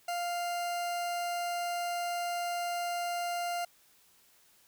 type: tone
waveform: 40% pulse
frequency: 698.5 Hz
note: F5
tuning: in tune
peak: -31 dBFS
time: 0.08-3.65 s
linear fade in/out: 5 ms
effects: white hiss -64 dBFS RMS until 4.67 s